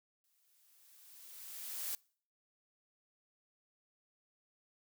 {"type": "noise with exponential growth", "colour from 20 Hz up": "blue", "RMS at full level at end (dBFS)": -38, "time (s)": [0.24, 1.95], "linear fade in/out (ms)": 1, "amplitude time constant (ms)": 370, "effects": ["noise-tail reverb RT60 0.5 s tail -25 dB re dry"]}